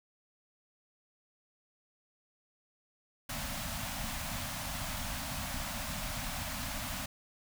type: band-stop noise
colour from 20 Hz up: pink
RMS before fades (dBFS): -38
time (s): 3.29-7.06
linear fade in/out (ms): 5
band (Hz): 280 to 560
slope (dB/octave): 96
effects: none